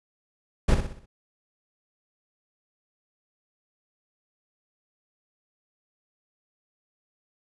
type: noise with echo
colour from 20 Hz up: brown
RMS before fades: -18 dBFS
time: 0.68-0.75 s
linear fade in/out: 10 ms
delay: 62 ms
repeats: 5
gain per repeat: -7 dB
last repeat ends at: 1.06 s
effects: resampled to 24000 Hz